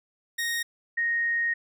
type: tone pair in turn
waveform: sawtooth / sine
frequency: 1864.7 / 1864.7 Hz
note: A#6 / A#6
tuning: 0 / 0 cents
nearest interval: unison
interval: 0 cents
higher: neither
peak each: -23 dBFS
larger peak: neither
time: 0.38-0.63 / 0.97-1.54 s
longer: second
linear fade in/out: 10 ms
effects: none